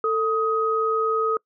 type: tone pair together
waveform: sine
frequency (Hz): 444.8 / 1258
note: A4 / D#6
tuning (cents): +19 / +19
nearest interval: octave + tritone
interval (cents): 1800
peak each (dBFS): -22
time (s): 0.04-1.37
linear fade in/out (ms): 2
effects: noise-tail reverb RT60 0.1 s tail -26 dB re dry